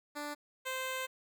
10% pulse tone pair in turn, 293.7 / 519.8 Hz, D4 / C5, 0 / -11 cents, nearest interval minor seventh, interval 989 cents, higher second, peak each -30 / -27 dBFS, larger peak second, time 0.15-0.35 / 0.65-1.07 s, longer second, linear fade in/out 20 ms, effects none

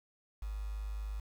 sine tone with quantisation, 51.91 Hz, G#1, in tune, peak -36 dBFS, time 0.42-1.2 s, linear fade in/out 5 ms, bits 9, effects none

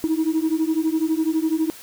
sine beating tone pair, 312.8 / 324.8 Hz, D#4 / E4, +9 / -26 cents, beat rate 12 Hz, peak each -20 dBFS, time 0.04-1.7 s, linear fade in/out 0 ms, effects tanh soft clip ceiling -14 dBFS + white hiss -42 dBFS RMS until 1.82 s

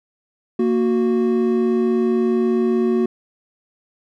triangle tone pair together, 232.1 / 368.4 Hz, A#3 / F#4, -7 / -7 cents, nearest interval minor sixth, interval 800 cents, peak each -16 dBFS, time 0.59-3.06 s, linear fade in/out 5 ms, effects none

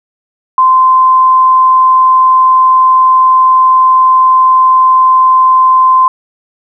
sine tone, 1036 Hz, C6, 17 cents flat, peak -3 dBFS, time 0.58-6.08 s, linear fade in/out 2 ms, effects none

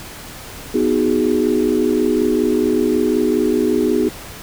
sine chord, G# minor seventh, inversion first, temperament equal, 246.9 / 311.1 / 370 / 415.3 Hz, B3 / D#4 / F#4 / G#4, 0 / 0 / 0 / 0 cents, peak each -19 dBFS, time 0.74-4.09 s, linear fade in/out 5 ms, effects pink hiss -34 dBFS RMS until 4.42 s

